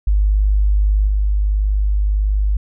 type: tone with level steps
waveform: sine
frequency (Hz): 50.8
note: G#1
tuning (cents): -38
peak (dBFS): -11 / -13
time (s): 0.07-2.57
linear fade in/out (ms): 5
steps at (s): 1.07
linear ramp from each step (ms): 5
effects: none